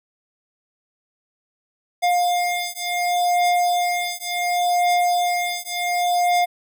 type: beating tone pair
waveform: square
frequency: 707 / 707.69 Hz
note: F5 / F5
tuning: +21 / +23 cents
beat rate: 0.69 Hz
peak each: -22 dBFS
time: 2.02-6.46 s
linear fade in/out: 20 ms
effects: none